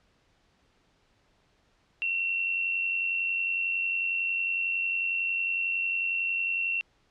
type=tone pair together; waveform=sine; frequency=2637 / 2728 Hz; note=E7 / F7; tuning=0 / -41 cents; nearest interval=minor second; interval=59 cents; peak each=-36 / -26 dBFS; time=2.02-6.81 s; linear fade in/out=0 ms; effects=pink hiss -67 dBFS RMS until 7.1 s + low-pass 5000 Hz 12 dB/octave